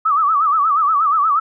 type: tone with vibrato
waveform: sine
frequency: 1219 Hz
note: D#6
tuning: 36 cents flat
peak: -12 dBFS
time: 0.05-1.4 s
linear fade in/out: 10 ms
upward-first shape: sine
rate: 8.4 Hz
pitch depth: 140 cents each way
effects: none